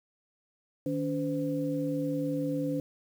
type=tone cluster; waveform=sine; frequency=154.7 / 284.7 / 511 Hz; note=D#3 / C#4 / C5; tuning=-10 / +46 / -41 cents; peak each=-35 / -30 / -34 dBFS; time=0.86-2.8 s; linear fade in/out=2 ms; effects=9-bit